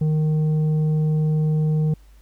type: tone with tanh clipping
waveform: triangle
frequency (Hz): 154.6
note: D#3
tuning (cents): -11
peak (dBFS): -18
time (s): 0.01-1.94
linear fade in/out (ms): 5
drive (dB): 10
effects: added 50 Hz sine -46 dBFS peak until 2.21 s + pink hiss -60 dBFS RMS until 2.21 s